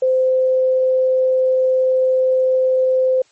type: tone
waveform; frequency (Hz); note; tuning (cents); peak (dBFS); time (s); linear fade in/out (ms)
sine; 517; C5; -21; -12; 0.02-3.22; 5
effects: white hiss -56 dBFS RMS until 3.31 s + MP3 32 kbps

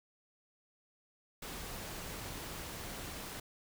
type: noise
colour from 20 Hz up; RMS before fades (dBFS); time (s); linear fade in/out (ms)
pink; -44; 1.42-3.4; 5
effects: none

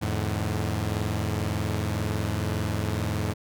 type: tone cluster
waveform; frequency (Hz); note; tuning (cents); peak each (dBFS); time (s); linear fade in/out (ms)
sawtooth; 85 / 106.9 / 149.7; F2 / A2 / D3; -46 / -49 / +33; -26 / -24 / -31; 0.01-3.34; 20
effects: none

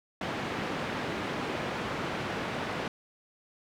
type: band-pass noise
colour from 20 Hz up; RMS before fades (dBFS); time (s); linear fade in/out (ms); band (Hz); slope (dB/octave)
pink; -34; 0.21-2.88; 2; 150 to 2600; 12
effects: none

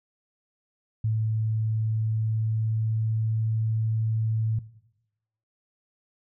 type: tone with pitch glide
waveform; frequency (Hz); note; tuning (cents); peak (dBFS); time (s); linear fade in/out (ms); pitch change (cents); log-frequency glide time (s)
sine; 110 to 110.89; A2 to A2; 0 to +14; -22; 1.04-4.59; 5; +14; 1.63-3.57
effects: noise-tail reverb RT60 0.9 s tail -18 dB re dry

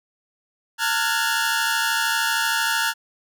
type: tone cluster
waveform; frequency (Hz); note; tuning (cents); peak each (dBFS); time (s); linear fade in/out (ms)
sawtooth; 900 / 1392 / 1465 / 1675; A5 / F6 / F#6 / G#6; +39 / -6 / -18 / +14; -22; 0.78-2.94; 50
effects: none

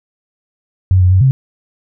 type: tone with pitch steps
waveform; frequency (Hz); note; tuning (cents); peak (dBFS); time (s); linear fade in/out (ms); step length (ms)
sine; 93.2 / 90.8 / 93.8 / 132.8; F#2 / F#2 / F#2 / C3; +13 / -32 / +24 / +26; -6; 0.91-1.31; 0; 100
effects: none

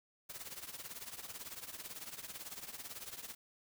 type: noise with tremolo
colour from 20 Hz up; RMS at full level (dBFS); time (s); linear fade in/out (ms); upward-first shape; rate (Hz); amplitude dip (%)
white; -44; 0.29-3.35; 10; triangle; 18; 85
effects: none

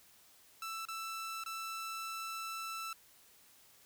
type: tone with dropouts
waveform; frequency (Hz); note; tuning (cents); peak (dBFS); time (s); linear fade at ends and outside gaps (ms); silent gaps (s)
sawtooth; 1326; E6; +10; -36; 0.62-2.93; 2; 0.853-0.885 / 1.438-1.461
effects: white hiss -63 dBFS RMS until 3.85 s

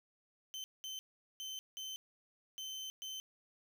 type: tone bursts at uneven times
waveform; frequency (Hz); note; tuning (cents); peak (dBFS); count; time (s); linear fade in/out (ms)
30% pulse; 3078; G7; -32; -39; 6; 0.54-0.64 / 0.84-0.99 / 1.4-1.59 / 1.77-1.96 / 2.58-2.9 / 3.02-3.2; 0
effects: none

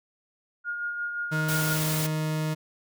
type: tone with tremolo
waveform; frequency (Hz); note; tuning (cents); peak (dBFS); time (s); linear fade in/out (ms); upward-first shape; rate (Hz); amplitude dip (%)
sine; 1425; F6; +34; -27; 0.64-1.78; 50; sine; 5.7; 40
type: tone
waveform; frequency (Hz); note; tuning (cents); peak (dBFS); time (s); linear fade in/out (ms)
40% pulse; 155.56; D#3; 0; -25; 1.31-2.55; 20
type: noise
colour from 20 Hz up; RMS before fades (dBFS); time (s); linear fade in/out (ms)
white; -31; 1.48-2.07; 10
effects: none

